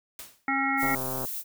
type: noise with exponential decay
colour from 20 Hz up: white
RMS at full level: -38 dBFS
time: 0.19-0.48 s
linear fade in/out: 2 ms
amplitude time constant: 61 ms
type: harmonic tone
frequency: 271.9 Hz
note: C#4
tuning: 33 cents flat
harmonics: 1 / 3 / 5 / 7 / 8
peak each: -30 / -30 / -30 / -30 / -30 dBFS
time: 0.48-0.95 s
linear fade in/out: 2 ms
type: noise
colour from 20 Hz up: violet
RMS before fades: -34 dBFS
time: 0.77-1.44 s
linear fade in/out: 50 ms
type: click train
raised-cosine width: 1 ms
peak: -21 dBFS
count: 56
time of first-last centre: 0.83-1.25 s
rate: 131 Hz
effects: none